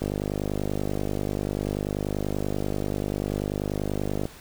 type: click train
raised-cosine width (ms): 2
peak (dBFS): -14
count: 214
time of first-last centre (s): 0.02-4.255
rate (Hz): 50.3
effects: pink hiss -47 dBFS RMS until 4.4 s